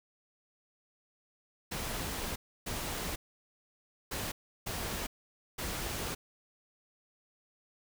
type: noise bursts at uneven times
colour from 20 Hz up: pink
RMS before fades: -37 dBFS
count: 5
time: 1.71-2.36 / 2.66-3.16 / 4.11-4.32 / 4.66-5.07 / 5.58-6.15 s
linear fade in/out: 10 ms
effects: none